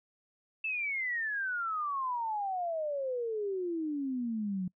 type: exponential sweep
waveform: sine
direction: down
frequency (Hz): 2663 to 178.7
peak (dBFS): -31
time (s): 0.64-4.68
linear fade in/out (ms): 5
effects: noise-tail reverb RT60 0.1 s tail -26 dB re dry